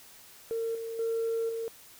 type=tone with level steps; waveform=sine; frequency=455.7 Hz; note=A#4; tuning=39 cents flat; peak=-28 / -34 / -26 / -31 dBFS; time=0.51-1.68 s; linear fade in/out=0 ms; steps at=0.75 / 0.99 / 1.49 s; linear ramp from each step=2 ms; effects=tanh soft clip ceiling -24 dBFS + white hiss -53 dBFS RMS until 1.99 s